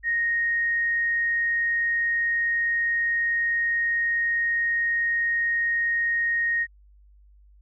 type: tone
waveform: sine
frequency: 1864.7 Hz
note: A#6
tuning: in tune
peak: -21 dBFS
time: 0.03-6.67 s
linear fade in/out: 50 ms
effects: added 50 Hz sine -51 dBFS peak until 7.61 s